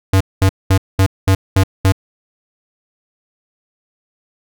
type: tone bursts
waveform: square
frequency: 95.7 Hz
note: G2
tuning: 41 cents flat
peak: -9 dBFS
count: 7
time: 0.13-1.922 s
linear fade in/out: 5 ms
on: 76 ms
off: 210 ms
effects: none